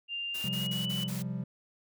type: tone with pitch glide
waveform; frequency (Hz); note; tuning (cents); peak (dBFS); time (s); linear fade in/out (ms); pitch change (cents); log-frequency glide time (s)
sine; 2794 to 2977; F7 to F#7; 0 to +10; -33; 0.08-1.09; 50; +110; 0.41-0.89
type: noise bursts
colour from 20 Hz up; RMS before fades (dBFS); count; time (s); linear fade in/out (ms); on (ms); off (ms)
white; -43; 5; 0.34-1.226; 10; 150; 34
type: chord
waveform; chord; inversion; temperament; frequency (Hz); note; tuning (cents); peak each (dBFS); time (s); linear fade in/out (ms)
triangle; C suspended fourth; none; just; 130.81 / 174.42 / 196.22; C3 / F3 / G3; 0 / -2 / +2; -35; 0.44-1.44; 5
effects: none